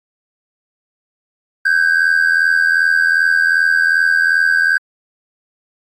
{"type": "ring-modulated tone", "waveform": "triangle", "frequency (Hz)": 1574, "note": "G6", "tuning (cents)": 7, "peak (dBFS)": -5, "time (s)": [1.65, 4.78], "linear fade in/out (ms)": 10, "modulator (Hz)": 41.3, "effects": ["tanh soft clip ceiling -3 dBFS", "AAC 64 kbps"]}